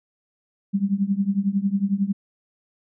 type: tone with tremolo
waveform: sine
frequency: 198 Hz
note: G3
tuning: 18 cents sharp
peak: -15 dBFS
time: 0.73-2.13 s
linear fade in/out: 20 ms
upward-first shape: triangle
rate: 11 Hz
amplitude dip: 95%
effects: none